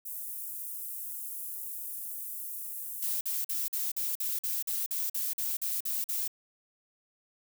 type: high-pass noise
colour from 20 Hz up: pink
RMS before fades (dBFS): -39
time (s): 0.05-3.15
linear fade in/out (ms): 10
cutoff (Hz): 11000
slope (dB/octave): 24
type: noise bursts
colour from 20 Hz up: violet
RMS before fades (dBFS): -32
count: 14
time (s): 3.02-6.278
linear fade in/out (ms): 5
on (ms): 190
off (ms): 46
effects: none